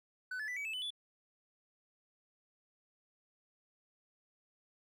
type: tone with pitch steps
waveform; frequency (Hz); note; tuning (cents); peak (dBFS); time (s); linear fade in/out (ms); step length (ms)
triangle; 1503 / 1726.5 / 1983.2 / 2278 / 2617 / 3006 / 3453; F#6 / A6 / B6 / C#7 / E7 / F#7 / A7; +27 / -33 / +7 / +47 / -13 / +27 / -33; -36; 0.31-0.905; 5; 85
effects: none